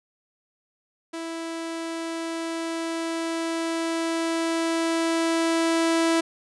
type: tone with level ramp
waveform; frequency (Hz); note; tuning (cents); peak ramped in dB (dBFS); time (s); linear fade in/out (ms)
sawtooth; 329.6; E4; 0; -27 to -15; 1.13-6.21; 10
effects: resampled to 24000 Hz